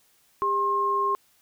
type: tone pair together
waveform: sine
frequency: 400.7 / 1068.6 Hz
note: G4 / C6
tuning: +38 / +36 cents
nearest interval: octave + perfect fourth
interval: 1698 cents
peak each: -29 / -22 dBFS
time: 0.42-1.15 s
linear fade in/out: 0 ms
effects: white hiss -63 dBFS RMS until 1.41 s